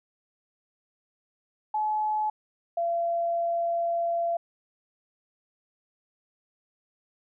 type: tone pair in turn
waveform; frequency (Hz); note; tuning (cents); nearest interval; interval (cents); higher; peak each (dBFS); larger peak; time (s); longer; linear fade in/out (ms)
sine; 855 / 681.2; A5 / F5; -50 / -43; major third; 393; first; -24; neither; 1.74-2.3 / 2.77-4.37; second; 5
effects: none